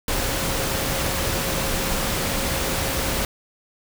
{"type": "tone in noise", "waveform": "sine", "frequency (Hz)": 540, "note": "C#5", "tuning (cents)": -45, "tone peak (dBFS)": -33, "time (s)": [0.08, 3.25], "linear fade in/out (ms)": 2, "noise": "pink", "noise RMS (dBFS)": -24, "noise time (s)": [0.08, 3.25], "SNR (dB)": -12, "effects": []}